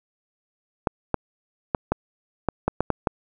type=clicks; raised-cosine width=1 ms; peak=-6 dBFS; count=9; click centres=0.872 / 1.143 / 1.748 / 1.92 / 2.487 / 2.68 / 2.806 / 2.903 / 3.072 s; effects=none